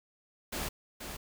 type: noise with echo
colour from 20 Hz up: pink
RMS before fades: -36 dBFS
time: 0.52-0.69 s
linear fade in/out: 10 ms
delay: 480 ms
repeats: 1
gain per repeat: -6 dB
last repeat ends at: 1.17 s
effects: none